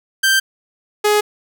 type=tone pair in turn; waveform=sawtooth; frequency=1568 / 418.7 Hz; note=G6 / G#4; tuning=0 / +14 cents; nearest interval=octave + major seventh; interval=2286 cents; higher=first; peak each=-8 dBFS; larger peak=neither; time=0.23-0.4 / 1.04-1.21 s; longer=neither; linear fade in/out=10 ms; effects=none